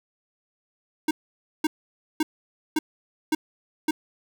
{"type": "tone bursts", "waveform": "square", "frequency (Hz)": 311.1, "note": "D#4", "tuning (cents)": 0, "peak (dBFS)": -20, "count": 6, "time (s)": [1.08, 3.91], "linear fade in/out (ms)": 5, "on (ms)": 30, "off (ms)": 530, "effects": []}